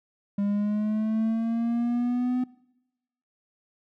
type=linear sweep; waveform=triangle; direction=up; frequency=200.6 to 252.7 Hz; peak=-21 dBFS; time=0.38-2.44 s; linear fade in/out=5 ms; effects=noise-tail reverb RT60 0.9 s tail -22 dB re dry